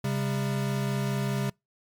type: tone pair together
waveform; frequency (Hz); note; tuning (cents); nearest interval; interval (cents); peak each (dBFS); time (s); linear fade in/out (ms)
square; 134.5 / 199.33; C3 / G3; +48 / +29; perfect fifth; 681; -28 / -32; 0.04-1.5; 5
effects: noise-tail reverb RT60 0.2 s tail -26 dB re dry + MP3 96 kbps